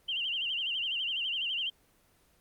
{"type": "tone with vibrato", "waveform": "sine", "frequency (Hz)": 2960, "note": "F#7", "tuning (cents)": 0, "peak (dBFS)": -30, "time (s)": [0.08, 1.7], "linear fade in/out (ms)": 10, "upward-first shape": "sine", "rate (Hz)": 12, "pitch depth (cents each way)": 130, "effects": ["pink hiss -66 dBFS RMS until 2.4 s", "Opus 24 kbps"]}